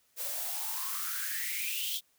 blue noise with high-pass filter sweep, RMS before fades -35 dBFS, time 0.16-2.01 s, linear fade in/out 50 ms, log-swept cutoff 510 to 3500 Hz, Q 9, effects white hiss -70 dBFS RMS until 2.18 s

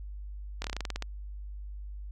slowing click train, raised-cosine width 0.2 ms, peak -17 dBFS, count 11, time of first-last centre 0.62-1.024 s, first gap 23 ms, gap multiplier 1.12, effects added 50 Hz sine -38 dBFS peak until 2.11 s

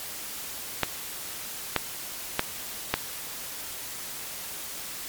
clicks, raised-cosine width 0.3 ms, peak -5 dBFS, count 4, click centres 0.833 / 1.763 / 2.394 / 2.94 s, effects white hiss -37 dBFS RMS until 5.08 s + MP3 96 kbps

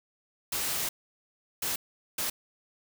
white noise bursts at uneven times, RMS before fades -31 dBFS, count 3, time 0.52-0.89 / 1.62-1.76 / 2.18-2.3 s, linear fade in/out 5 ms, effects none

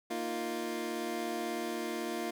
25% pulse chord, Bb suspended fourth, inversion none, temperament equal, 233.1 / 311.1 / 349.2 Hz, Bb3 / Eb4 / F4, 0 / 0 / 0 cents, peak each -36 / -37 / -33 dBFS, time 0.1-2.31 s, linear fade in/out 10 ms, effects none

